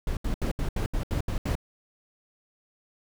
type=noise bursts; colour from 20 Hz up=brown; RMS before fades=-27 dBFS; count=9; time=0.07-1.553 s; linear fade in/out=2 ms; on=99 ms; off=74 ms; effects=none